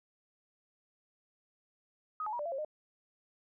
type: tone with pitch steps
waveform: sine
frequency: 1257 / 857 / 958 / 590 / 677 / 540 / 610 Hz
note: D#6 / A5 / A#5 / D5 / E5 / C#5 / D#5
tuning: +17 / -46 / +47 / +8 / +46 / -45 / -34 cents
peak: -34 dBFS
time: 2.2-2.648 s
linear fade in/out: 2 ms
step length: 64 ms
effects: none